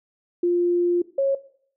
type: tone pair in turn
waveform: sine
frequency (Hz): 350 / 547.3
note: F4 / C#5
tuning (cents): +4 / -22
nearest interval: minor sixth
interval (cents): 774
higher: second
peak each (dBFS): -17 / -17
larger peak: neither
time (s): 0.43-1.02 / 1.18-1.35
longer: first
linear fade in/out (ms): 5
effects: noise-tail reverb RT60 0.6 s tail -18 dB re dry